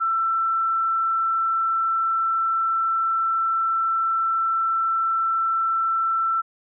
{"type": "tone", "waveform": "sine", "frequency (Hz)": 1337, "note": "E6", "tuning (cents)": 24, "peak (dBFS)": -19, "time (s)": [0, 6.42], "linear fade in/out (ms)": 20, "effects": []}